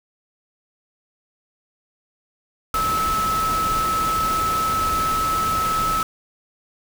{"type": "tone in noise", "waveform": "sine", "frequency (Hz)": 1300, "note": "E6", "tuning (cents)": -24, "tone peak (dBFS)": -19, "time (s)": [2.74, 6.03], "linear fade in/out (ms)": 2, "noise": "pink", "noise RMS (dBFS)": -28, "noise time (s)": [2.74, 6.03], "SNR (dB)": 6, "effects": []}